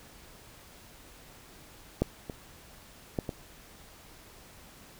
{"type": "clicks", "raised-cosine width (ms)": 2, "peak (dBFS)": [-11, -23, -15, -20], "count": 4, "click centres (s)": [2.02, 2.298, 3.188, 3.292], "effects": ["pink hiss -53 dBFS RMS until 4.99 s"]}